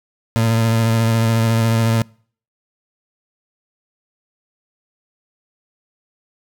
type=tone with vibrato; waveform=30% pulse; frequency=113.6 Hz; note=A#2; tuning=44 cents flat; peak=-11 dBFS; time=0.36-2.02 s; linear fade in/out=0 ms; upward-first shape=sine; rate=14 Hz; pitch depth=24 cents each way; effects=noise-tail reverb RT60 0.5 s tail -26 dB re dry

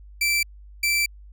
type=tone pair in turn; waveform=sawtooth; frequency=2335 / 2335 Hz; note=D7 / D7; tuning=-11 / -11 cents; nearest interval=unison; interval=0 cents; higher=neither; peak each=-16 dBFS; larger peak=neither; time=0.21-0.43 / 0.83-1.06 s; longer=second; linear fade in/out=5 ms; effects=added 50 Hz sine -42 dBFS peak until 1.32 s

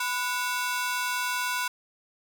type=ring-modulated tone; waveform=sawtooth; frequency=1231 Hz; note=D#6; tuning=19 cents flat; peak=-20 dBFS; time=0-1.68 s; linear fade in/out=5 ms; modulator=235 Hz; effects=none

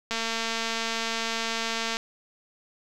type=click train; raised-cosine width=0.2 ms; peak=-12 dBFS; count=423; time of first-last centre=0.11-1.969 s; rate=227 Hz; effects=none

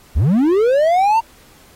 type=linear sweep; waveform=triangle; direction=up; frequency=50.9 to 930 Hz; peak=-9 dBFS; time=0.15-1.21 s; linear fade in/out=20 ms; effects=pink hiss -48 dBFS RMS until 1.75 s + AAC 48 kbps

